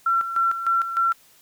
sine tone with tremolo, 1356 Hz, E6, 49 cents sharp, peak -17 dBFS, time 0.06-1.13 s, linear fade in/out 5 ms, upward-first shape square, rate 3.3 Hz, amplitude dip 65%, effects white hiss -55 dBFS RMS until 1.41 s

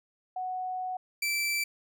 sine / sawtooth tone pair in turn, 740 / 2331 Hz, F#5 / D7, 0 / -14 cents, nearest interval octave + minor sixth, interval 1986 cents, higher second, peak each -31 / -24 dBFS, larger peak second, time 0.36-0.97 / 1.22-1.64 s, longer first, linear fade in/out 5 ms, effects none

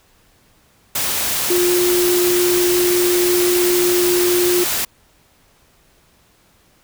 sine tone in noise, 355.4 Hz, F4, 30 cents sharp, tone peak -14 dBFS, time 1.5-4.64 s, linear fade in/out 5 ms, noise white, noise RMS -20 dBFS, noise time 0.95-4.85 s, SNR +3 dB, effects pink hiss -55 dBFS RMS until 6.83 s

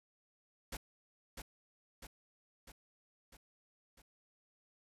pink noise with echo, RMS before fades -43 dBFS, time 0.72-0.77 s, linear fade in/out 5 ms, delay 650 ms, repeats 5, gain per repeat -4 dB, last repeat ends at 4.02 s, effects resampled to 32000 Hz

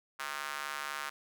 square tone with high-pass filter, 72 Hz, D2, 34 cents flat, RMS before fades -39 dBFS, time 0.19-1.1 s, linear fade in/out 10 ms, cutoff 1300 Hz, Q 2.1, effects none

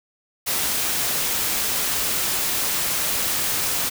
white noise, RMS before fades -23 dBFS, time 0.46-3.9 s, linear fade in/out 20 ms, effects none

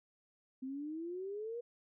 sine exponential sweep, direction up, 256.4 to 484.6 Hz, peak -39 dBFS, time 0.62-1.61 s, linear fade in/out 10 ms, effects none

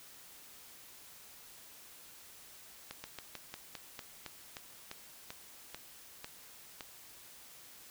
slowing click train, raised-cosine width 0.2 ms, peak -25 dBFS, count 14, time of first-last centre 2.91-6.808 s, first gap 130 ms, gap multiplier 1.13, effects white hiss -55 dBFS RMS until 7.9 s

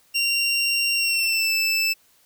25% pulse tone with pitch glide, 2763 to 2640 Hz, F7 to E7, -19 to +2 cents, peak -16 dBFS, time 0.14-1.94 s, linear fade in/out 20 ms, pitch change -79 cents, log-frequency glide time 0.95-1.52 s, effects white hiss -59 dBFS RMS until 2.25 s

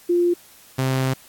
sine / sawtooth tone pair in turn, 349.2 / 131.56 Hz, F4 / C3, 0 / +10 cents, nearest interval octave + perfect fourth, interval 1690 cents, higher first, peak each -15 dBFS, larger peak neither, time 0.09-0.34 / 0.78-1.14 s, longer second, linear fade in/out 10 ms, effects white hiss -49 dBFS RMS until 1.28 s + AAC 64 kbps

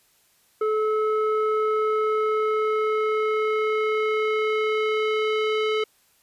square tone with low-pass filter sweep, 431.9 Hz, A4, 32 cents flat, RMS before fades -23 dBFS, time 0.61-5.84 s, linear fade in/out 5 ms, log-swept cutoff 1100 to 3000 Hz, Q 2, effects white hiss -62 dBFS RMS until 6.22 s + resampled to 32000 Hz

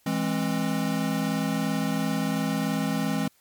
square chord, E augmented, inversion none, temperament equal with one note detuned, 164.81 / 207.7 / 265.6 Hz, E3 / G#3 / B#3, 0 / 0 / +26 cents, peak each -30 / -29 / -29 dBFS, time 0.06-3.28 s, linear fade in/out 5 ms, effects white hiss -63 dBFS RMS until 3.4 s + MP3 96 kbps

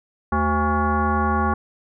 sine tone with frequency modulation, 520 Hz, C5, 11 cents flat, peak -17 dBFS, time 0.32-1.54 s, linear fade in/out 5 ms, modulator 299 Hz, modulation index 2.7, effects none

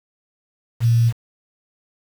sine tone with quantisation, 116.54 Hz, A#2, in tune, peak -12 dBFS, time 0.8-1.13 s, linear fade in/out 50 ms, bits 6, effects none

